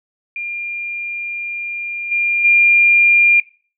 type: tone with level steps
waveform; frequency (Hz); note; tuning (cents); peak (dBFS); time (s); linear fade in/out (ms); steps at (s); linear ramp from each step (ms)
sine; 2400; D7; +37; -22 / -14 / -8; 0.36-3.4; 2; 2.11 / 2.44; 10
effects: noise-tail reverb RT60 0.4 s tail -20 dB re dry